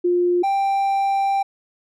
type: tone pair in turn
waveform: sine / triangle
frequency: 353.5 / 787 Hz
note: F4 / G5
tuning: +21 / +7 cents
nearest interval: octave + major second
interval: 1386 cents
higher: second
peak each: -15 dBFS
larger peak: neither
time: 0.04-0.43 / 0.43-1.43 s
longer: second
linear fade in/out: 10 ms
effects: none